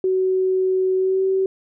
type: tone with pitch glide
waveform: sine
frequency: 374.9 to 381.9 Hz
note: F#4 to G4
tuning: +23 to -45 cents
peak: -16 dBFS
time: 0.04-1.46 s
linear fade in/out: 2 ms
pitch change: +32 cents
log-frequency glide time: 0.96-1.23 s
effects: none